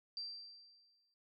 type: tone with exponential decay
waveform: sine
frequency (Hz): 4699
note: D8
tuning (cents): 0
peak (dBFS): -39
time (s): 0.17-1.14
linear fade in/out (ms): 1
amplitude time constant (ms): 210
effects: none